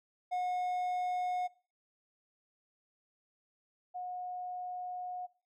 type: tone pair in turn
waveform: triangle / sine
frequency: 725 / 725 Hz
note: F#5 / F#5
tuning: -35 / -35 cents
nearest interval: unison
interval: 0 cents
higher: neither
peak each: -29 / -37 dBFS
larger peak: first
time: 0.31-1.48 / 3.94-5.27 s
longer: second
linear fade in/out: 20 ms
effects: noise-tail reverb RT60 0.4 s tail -22 dB re dry